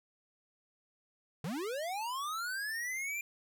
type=linear sweep; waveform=square; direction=up; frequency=135.4 to 2402 Hz; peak=-36 dBFS; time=1.44-3.21 s; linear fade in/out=2 ms; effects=none